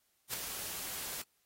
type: noise with ADSR envelope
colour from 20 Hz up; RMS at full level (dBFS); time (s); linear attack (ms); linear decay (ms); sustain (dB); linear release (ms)
white; -35; 0.29-1.22; 47; 4; -6; 4
effects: white hiss -75 dBFS RMS until 1.45 s + AAC 48 kbps